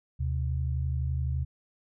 sine tone pair together, 75.81 / 127.6 Hz, D#2 / C3, -44 / -43 cents, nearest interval major sixth, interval 901 cents, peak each -28 / -31 dBFS, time 0.19-1.45 s, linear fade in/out 20 ms, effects none

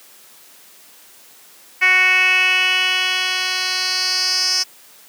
10% pulse tone with band-pass filter sweep, 370 Hz, F#4, in tune, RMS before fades -17 dBFS, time 1.81-4.64 s, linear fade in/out 20 ms, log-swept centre 2200 to 5300 Hz, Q 5, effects white hiss -46 dBFS RMS until 5.08 s + high-pass 200 Hz 12 dB/octave

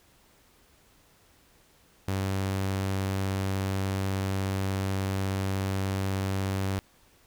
sawtooth tone, 96.5 Hz, G2, 27 cents flat, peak -23 dBFS, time 2.08-6.79 s, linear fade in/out 0 ms, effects pink hiss -61 dBFS RMS until 7.26 s

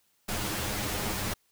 pink noise with comb filter, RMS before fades -32 dBFS, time 0.28-1.34 s, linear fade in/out 10 ms, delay 9.7 ms, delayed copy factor +0.85, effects white hiss -70 dBFS RMS until 1.51 s

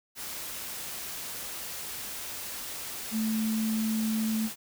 sine tone in noise, 220 Hz, A3, in tune, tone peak -26 dBFS, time 3.11-4.5 s, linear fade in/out 50 ms, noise white, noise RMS -38 dBFS, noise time 0.15-4.56 s, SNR +9 dB, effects none

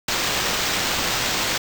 blue noise with sample-and-hold, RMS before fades -23 dBFS, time 0.08-1.58 s, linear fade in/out 5 ms, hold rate 11025 Hz, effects none

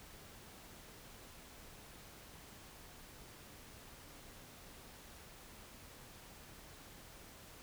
silence, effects pink hiss -56 dBFS RMS until 7.62 s

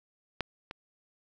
clicks, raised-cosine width 0.3 ms, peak -14 / -23 dBFS, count 2, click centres 0.407 / 0.711 s, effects none

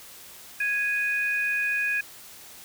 sine tone pair together, 1658.7 / 2483 Hz, G#6 / D#7, -3 / -4 cents, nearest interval perfect fifth, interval 699 cents, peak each -26 dBFS, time 0.6-2.01 s, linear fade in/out 5 ms, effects white hiss -46 dBFS RMS until 2.64 s

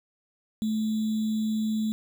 sine tone with sample-and-hold, 217.6 Hz, A3, 19 cents flat, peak -24 dBFS, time 0.62-1.92 s, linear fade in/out 0 ms, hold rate 3675 Hz, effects none

